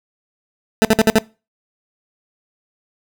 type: tone bursts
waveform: 20% pulse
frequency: 220 Hz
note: A3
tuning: in tune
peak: -4 dBFS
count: 5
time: 0.82-1.184 s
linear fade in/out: 0 ms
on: 28 ms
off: 56 ms
effects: noise-tail reverb RT60 0.3 s tail -22 dB re dry